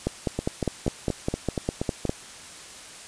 two click trains, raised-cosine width 2 ms, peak -10 / -12 dBFS, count 11 / 8, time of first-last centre 0.07-2.094 / 0.39-2.053 s, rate 4.94 / 4.21 Hz, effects white hiss -43 dBFS RMS until 3.07 s + resampled to 22050 Hz

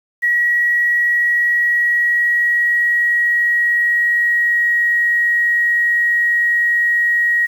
sine tone with pitch glide, 1914 to 1895.3 Hz, A#6 to A#6, +45 to +28 cents, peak -12 dBFS, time 0.22-7.47 s, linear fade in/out 20 ms, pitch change -17 cents, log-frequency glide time 0.97-4.99 s, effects 7-bit

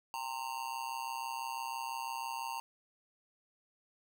square tone with amplitude modulation, 919 Hz, A#5, 25 cents flat, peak -34 dBFS, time 0.14-2.6 s, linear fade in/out 0 ms, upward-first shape sine, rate 126 Hz, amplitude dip 90%, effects none

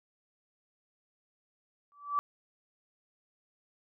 sine tone with exponential growth, 1156 Hz, D6, 28 cents flat, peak -23 dBFS, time 1.92-2.19 s, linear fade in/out 0 ms, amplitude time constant 58 ms, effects none

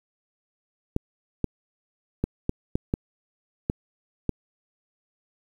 clicks, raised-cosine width 3 ms, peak -10 dBFS, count 8, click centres 0.964 / 1.443 / 2.24 / 2.494 / 2.755 / 2.939 / 3.699 / 4.293 s, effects 8-bit

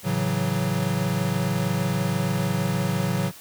square chord, F# minor seventh, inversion first, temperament equal, 110 / 138.59 / 164.81 / 185 Hz, A2 / C#3 / E3 / F#3, 0 / 0 / 0 / 0 cents, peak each -30 / -28 / -30 / -27 dBFS, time 0.03-3.32 s, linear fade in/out 50 ms, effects white hiss -45 dBFS RMS until 3.4 s

